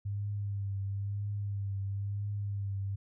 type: tone with vibrato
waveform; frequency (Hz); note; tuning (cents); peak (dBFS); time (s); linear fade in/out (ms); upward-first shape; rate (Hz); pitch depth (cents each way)
sine; 100.3; G2; +40; -32; 0.05-2.96; 10; triangle; 1; 42
effects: none